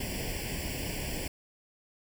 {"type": "noise with comb filter", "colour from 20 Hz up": "pink", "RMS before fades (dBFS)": -35, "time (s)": [0, 1.28], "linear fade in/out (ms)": 5, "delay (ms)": 0.39, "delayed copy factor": 1, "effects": []}